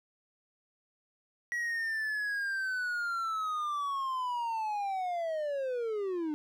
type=linear sweep; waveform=triangle; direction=down; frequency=1924 to 294.2 Hz; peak=-29 dBFS; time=1.52-6.34 s; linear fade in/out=0 ms; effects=none